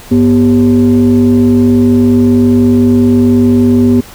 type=tone with frequency modulation; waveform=sine; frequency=244.8 Hz; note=B3; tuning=15 cents flat; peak=-3 dBFS; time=0.11-4.01 s; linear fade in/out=10 ms; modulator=148 Hz; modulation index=0.71; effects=tanh soft clip ceiling 0 dBFS + pink hiss -33 dBFS RMS until 4.14 s